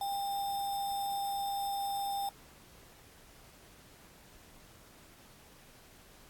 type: tone with sample-and-hold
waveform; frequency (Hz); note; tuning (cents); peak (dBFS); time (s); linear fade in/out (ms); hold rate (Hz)
sine; 797; G5; +28; -32; 0.01-2.29; 2; 4410
effects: pink hiss -58 dBFS RMS until 6.29 s + AAC 64 kbps